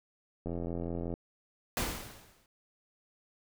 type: click train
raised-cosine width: 2 ms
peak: -24 dBFS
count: 59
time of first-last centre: 0.46-1.139 s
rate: 85.4 Hz
type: noise with exponential decay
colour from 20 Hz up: pink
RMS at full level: -30 dBFS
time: 1.77-2.46 s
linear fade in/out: 1 ms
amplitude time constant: 150 ms
effects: none